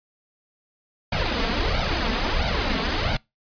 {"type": "noise with flanger", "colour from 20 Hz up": "pink", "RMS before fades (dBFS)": -23, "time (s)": [1.12, 3.17], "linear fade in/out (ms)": 5, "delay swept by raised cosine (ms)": [1.3, 4.5], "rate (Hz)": 1.5, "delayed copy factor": 0.75, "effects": ["noise-tail reverb RT60 0.2 s tail -24 dB re dry", "resampled to 11025 Hz"]}